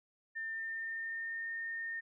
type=tone with pitch glide; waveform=sine; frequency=1800 to 1827.2 Hz; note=A6 to A#6; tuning=+39 to -35 cents; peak=-37 dBFS; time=0.35-2.01 s; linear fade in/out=20 ms; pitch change=+26 cents; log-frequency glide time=0.47-1.48 s; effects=none